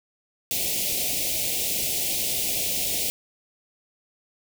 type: band-stop noise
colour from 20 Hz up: white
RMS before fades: -26 dBFS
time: 0.51-3.1 s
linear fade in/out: 0 ms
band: 740 to 2200 Hz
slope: 48 dB/octave
effects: none